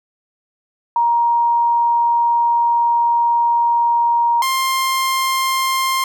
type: tone pair in turn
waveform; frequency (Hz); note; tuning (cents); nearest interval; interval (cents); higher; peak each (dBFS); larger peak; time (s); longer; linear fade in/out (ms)
sine / sawtooth; 941 / 1056.2; A#5 / C6; +16 / +16; major second; 200; second; -12; neither; 0.96-4.42 / 4.42-6.04; first; 2
effects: none